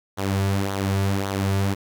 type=tone with flanger; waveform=sawtooth; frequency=98 Hz; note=G2; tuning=in tune; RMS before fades=-23 dBFS; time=0.17-1.75 s; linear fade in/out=20 ms; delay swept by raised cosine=0.39 to 3.89 ms; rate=1.8 Hz; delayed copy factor=-0.6; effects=9-bit